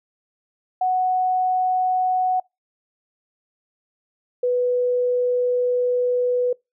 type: tone pair in turn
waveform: sine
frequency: 740 / 493.9 Hz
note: F#5 / B4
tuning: 0 / 0 cents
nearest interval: perfect fifth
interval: 700 cents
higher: first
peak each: -17 dBFS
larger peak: neither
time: 0.81-2.4 / 4.43-6.53 s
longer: second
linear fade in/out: 5 ms
effects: noise-tail reverb RT60 0.2 s tail -25 dB re dry